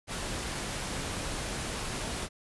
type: noise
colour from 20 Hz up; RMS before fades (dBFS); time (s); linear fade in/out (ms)
pink; -35; 0.07-2.29; 50
effects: resampled to 24000 Hz